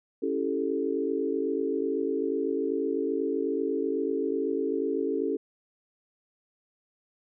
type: chord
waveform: sine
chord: A dominant seventh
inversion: first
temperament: equal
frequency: 277.2 / 329.6 / 392 / 440 Hz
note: C#4 / E4 / G4 / A4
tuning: 0 / 0 / 0 / 0 cents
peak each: -31 / -33 / -31 / -30 dBFS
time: 0.22-5.37 s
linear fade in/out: 10 ms
effects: none